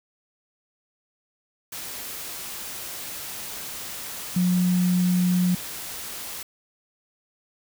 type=tone in noise; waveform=sine; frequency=180 Hz; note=F#3; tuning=47 cents flat; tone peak=-18 dBFS; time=4.36-5.55 s; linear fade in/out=5 ms; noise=white; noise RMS=-35 dBFS; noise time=1.72-6.43 s; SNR=+14 dB; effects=none